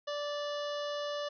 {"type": "harmonic tone with a mistuned harmonic", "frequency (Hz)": 584, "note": "D5", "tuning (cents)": -10, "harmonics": [1, 2, 3, 5, 6, 7, 8, 9, 10], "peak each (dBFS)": [-35, -42, -46, -46, -48, -51, -54, -52, -57], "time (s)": [0.07, 1.29], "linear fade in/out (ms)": 10, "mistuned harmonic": 10, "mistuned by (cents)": 63, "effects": []}